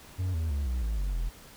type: tone with pitch steps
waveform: triangle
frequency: 92.3 / 80.82 / 70.76 / 61.96 / 54.25 / 47.5 / 41.59 Hz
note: F#2 / E2 / C#2 / B1 / A1 / F#1 / E1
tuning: -4 / -34 / +36 / +6 / -24 / +46 / +16 cents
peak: -25 dBFS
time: 0.18-1.3 s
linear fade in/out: 20 ms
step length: 160 ms
effects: pink hiss -51 dBFS RMS until 1.56 s